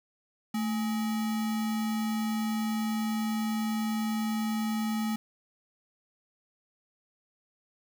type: tone with sample-and-hold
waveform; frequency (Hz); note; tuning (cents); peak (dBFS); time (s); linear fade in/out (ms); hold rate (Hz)
sine; 220; A3; 0; -27; 0.54-5.16; 5; 1050
effects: none